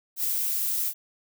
violet noise with ADSR envelope, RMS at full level -25 dBFS, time 0.16-0.94 s, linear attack 80 ms, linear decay 8 ms, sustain -2 dB, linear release 63 ms, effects none

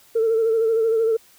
sine tone with vibrato, 450 Hz, A4, 39 cents sharp, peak -15 dBFS, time 0.15-1.17 s, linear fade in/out 10 ms, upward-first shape sine, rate 13 Hz, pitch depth 43 cents each way, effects tanh soft clip ceiling -12 dBFS + white hiss -53 dBFS RMS until 1.38 s

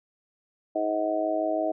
harmonic tone, 105.9 Hz, G#2, 34 cents sharp, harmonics 3 / 4 / 5 / 6 / 7, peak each -30 / -37 / -37 / -26 / -32 dBFS, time 0.75-1.72 s, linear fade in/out 10 ms, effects none

